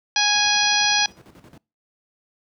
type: harmonic tone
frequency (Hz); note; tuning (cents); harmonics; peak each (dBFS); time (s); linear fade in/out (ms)
829; G#5; -3; 1 / 2 / 3 / 4 / 5 / 6 / 7; -24 / -24 / -24 / -24 / -24 / -24 / -24; 0.16-1.06; 2
type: noise with tremolo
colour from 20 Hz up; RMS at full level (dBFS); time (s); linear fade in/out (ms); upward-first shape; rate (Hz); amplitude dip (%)
brown; -39; 0.35-1.58; 5; square; 11; 65
effects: noise-tail reverb RT60 0.3 s tail -25 dB re dry + high-pass 150 Hz 12 dB/octave